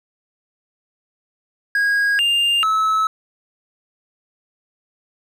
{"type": "tone with pitch steps", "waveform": "triangle", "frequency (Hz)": [1641, 2802, 1298], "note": ["G#6", "F7", "E6"], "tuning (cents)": [-21, 5, -27], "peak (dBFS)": -13, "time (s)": [1.75, 3.07], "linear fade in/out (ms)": 2, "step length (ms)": 440, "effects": []}